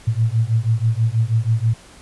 sine beating tone pair, 110 / 116.2 Hz, A2 / A#2, 0 / -5 cents, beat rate 6.2 Hz, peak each -18 dBFS, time 0.07-1.74 s, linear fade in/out 10 ms, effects pink hiss -45 dBFS RMS until 2.01 s + resampled to 24000 Hz

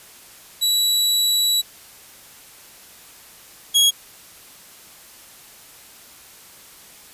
sawtooth tone pair in turn, 3921 / 3312 Hz, B7 / G#7, -13 / -5 cents, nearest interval minor third, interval 292 cents, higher first, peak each -13 / -9 dBFS, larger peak second, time 0.61-1.62 / 3.74-3.91 s, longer first, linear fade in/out 20 ms, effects white hiss -45 dBFS RMS until 7.13 s + resampled to 32000 Hz

